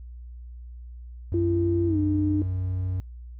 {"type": "tone", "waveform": "triangle", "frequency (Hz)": 92.5, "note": "F#2", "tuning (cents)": 0, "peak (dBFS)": -23, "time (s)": [1.32, 3], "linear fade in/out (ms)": 0}
{"type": "tone with pitch glide", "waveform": "sine", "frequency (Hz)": [339.6, 302.5], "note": ["F4", "D#4"], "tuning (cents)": [-48, -49], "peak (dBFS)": -22, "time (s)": [1.34, 2.42], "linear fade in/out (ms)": 2, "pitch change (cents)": -201, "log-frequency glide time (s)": [1.87, 1.98]}
{"effects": ["noise-tail reverb RT60 0.3 s tail -26 dB re dry", "added 60 Hz sine -38 dBFS peak until 3.39 s"]}